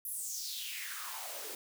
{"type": "noise with high-pass filter sweep", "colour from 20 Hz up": "white", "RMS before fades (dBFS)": -41, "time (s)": [0.05, 1.55], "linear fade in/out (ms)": 2, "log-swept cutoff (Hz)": [12000, 360], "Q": 4.1, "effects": []}